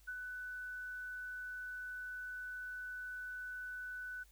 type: tone with ADSR envelope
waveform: sine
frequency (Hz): 1494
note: F#6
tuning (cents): +16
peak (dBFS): -39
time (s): 0.07-4.24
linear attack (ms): 18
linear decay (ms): 49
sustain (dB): -3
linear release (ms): 16
effects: added 50 Hz sine -62 dBFS peak until 4.31 s + white hiss -69 dBFS RMS until 4.31 s